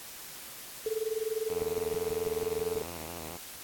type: tone with tremolo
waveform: sine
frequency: 440 Hz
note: A4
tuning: in tune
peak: -26 dBFS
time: 0.86-2.82 s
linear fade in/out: 2 ms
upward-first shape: sine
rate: 20 Hz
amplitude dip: 90%
type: tone with vibrato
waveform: 5% pulse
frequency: 82.41 Hz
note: E2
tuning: in tune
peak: -30 dBFS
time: 1.49-3.37 s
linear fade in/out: 5 ms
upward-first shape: square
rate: 4.4 Hz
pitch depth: 71 cents each way
type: click train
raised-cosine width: 2 ms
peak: -29 dBFS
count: 8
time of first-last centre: 1.62-2.756 s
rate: 6.16 Hz
effects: white hiss -45 dBFS RMS until 3.63 s + AAC 64 kbps